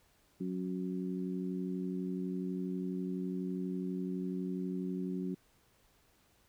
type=harmonic tone; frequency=92.1 Hz; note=F#2; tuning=7 cents flat; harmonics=2 / 3 / 4; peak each=-36 / -40 / -42 dBFS; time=0.4-5.35 s; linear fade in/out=10 ms; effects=pink hiss -69 dBFS RMS until 6.48 s